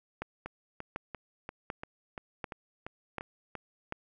two click trains, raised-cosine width 0.5 ms, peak -24 / -20 dBFS, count 10 / 6, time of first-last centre 0.46-3.553 / 0.22-3.924 s, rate 2.91 / 1.35 Hz, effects none

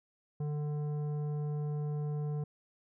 sine tone with tanh clipping, 148.4 Hz, D3, 18 cents sharp, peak -34 dBFS, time 0.4-2.44 s, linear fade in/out 5 ms, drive 11 dB, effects none

